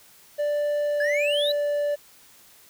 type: tone with pitch glide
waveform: triangle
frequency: 587.3 to 583.2 Hz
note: D5 to D5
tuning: 0 to -12 cents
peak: -20 dBFS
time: 0.38-1.96 s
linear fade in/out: 20 ms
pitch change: -12 cents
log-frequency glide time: 0.84-1.39 s
type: exponential sweep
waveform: triangle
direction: up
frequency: 1661.2 to 4042 Hz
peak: -23 dBFS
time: 1-1.52 s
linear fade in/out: 5 ms
effects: white hiss -53 dBFS RMS until 2.69 s